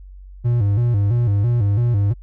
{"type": "tone with vibrato", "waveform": "triangle", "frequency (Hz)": 110, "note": "A2", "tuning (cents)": 0, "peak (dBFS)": -12, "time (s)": [0.44, 2.14], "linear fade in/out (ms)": 20, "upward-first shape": "square", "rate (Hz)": 3, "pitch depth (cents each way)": 150, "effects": ["added 47 Hz sine -36 dBFS peak until 2.22 s"]}